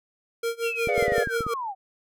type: tone with tremolo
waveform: square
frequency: 463.6 Hz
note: A#4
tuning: 10 cents flat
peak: -24 dBFS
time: 0.43-1.54 s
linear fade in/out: 5 ms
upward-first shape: sine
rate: 5.6 Hz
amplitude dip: 95%
type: linear sweep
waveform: sine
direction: down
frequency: 2806 to 737 Hz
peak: -28 dBFS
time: 0.62-1.75 s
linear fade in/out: 50 ms
type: clicks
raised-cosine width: 3 ms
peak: -19 dBFS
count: 9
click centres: 0.873 / 0.979 / 1.026 / 1.081 / 1.121 / 1.181 / 1.273 / 1.407 / 1.466 s
type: chord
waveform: triangle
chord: G# diminished seventh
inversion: none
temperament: equal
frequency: 415.3 / 493.9 / 587.3 / 698.5 Hz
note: G#4 / B4 / D5 / F5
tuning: 0 / 0 / 0 / 0 cents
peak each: -26 dBFS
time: 0.88-1.24 s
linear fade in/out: 10 ms
effects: none